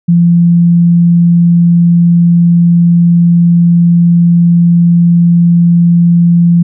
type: tone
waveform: sine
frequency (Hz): 171.5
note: F3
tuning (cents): -31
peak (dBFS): -3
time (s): 0.08-6.63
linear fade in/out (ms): 10
effects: none